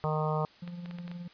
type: harmonic tone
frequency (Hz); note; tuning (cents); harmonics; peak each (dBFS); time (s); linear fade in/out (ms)
154.2; D#3; -15; 1 / 3 / 4 / 5 / 6 / 7 / 8; -30 / -35 / -36 / -37 / -38 / -38 / -39; 0.04-0.45; 0
type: tone with tremolo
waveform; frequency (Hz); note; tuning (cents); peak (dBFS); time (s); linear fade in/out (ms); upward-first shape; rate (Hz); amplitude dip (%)
triangle; 174.61; F3; 0; -34; 0.62-1.28; 5; triangle; 19; 50
type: clicks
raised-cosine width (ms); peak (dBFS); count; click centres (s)
0.3; -30; 6; 0.677 / 0.859 / 0.911 / 0.986 / 1.079 / 1.115
effects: white hiss -57 dBFS RMS until 1.33 s + resampled to 11025 Hz